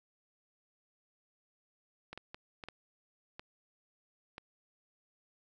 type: clicks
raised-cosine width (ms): 0.3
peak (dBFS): -28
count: 7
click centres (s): 2.13 / 2.176 / 2.345 / 2.638 / 2.686 / 3.395 / 4.381
effects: none